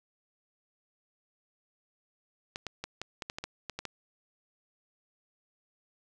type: clicks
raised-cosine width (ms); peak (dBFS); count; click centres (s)
0.2; -19; 11; 2.559 / 2.667 / 2.84 / 3.016 / 3.222 / 3.299 / 3.385 / 3.44 / 3.697 / 3.79 / 3.853
effects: none